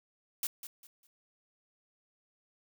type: noise with echo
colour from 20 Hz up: blue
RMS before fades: -33 dBFS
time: 0.43-0.47 s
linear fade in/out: 2 ms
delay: 200 ms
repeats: 3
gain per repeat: -11 dB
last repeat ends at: 1.07 s
effects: none